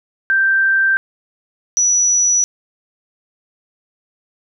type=tone pair in turn; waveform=sine; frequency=1568 / 5894 Hz; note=G6 / F#8; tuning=0 / -8 cents; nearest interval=octave + major seventh; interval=2292 cents; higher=second; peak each=-11 dBFS; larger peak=neither; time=0.3-0.97 / 1.77-2.44 s; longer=neither; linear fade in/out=0 ms; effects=none